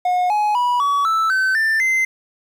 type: tone with pitch steps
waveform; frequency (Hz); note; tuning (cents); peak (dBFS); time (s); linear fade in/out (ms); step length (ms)
triangle; 723 / 840.2 / 976.3 / 1134.5 / 1318.4 / 1532 / 1780.2 / 2069; F#5 / G#5 / B5 / C#6 / E6 / G6 / A6 / C7; -40 / +20 / -20 / +40 / 0 / -40 / +20 / -20; -13; 0.05-2.05; 5; 250
effects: 8-bit